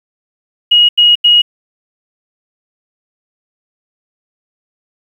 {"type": "tone bursts", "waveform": "sine", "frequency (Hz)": 2890, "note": "F#7", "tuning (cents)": -41, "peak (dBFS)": -4, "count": 3, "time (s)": [0.71, 1.42], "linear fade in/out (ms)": 10, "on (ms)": 180, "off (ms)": 85, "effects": ["7-bit"]}